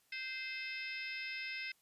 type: harmonic tone with a mistuned harmonic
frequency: 520 Hz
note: C5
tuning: 11 cents flat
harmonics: 3 / 4 / 5 / 6 / 7 / 8 / 9 / 10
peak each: -49 / -43 / -45 / -56 / -54 / -58 / -54 / -51 dBFS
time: 0.12-1.72 s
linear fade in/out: 5 ms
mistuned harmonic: 9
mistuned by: +58 cents
effects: white hiss -73 dBFS RMS until 1.81 s + resampled to 32000 Hz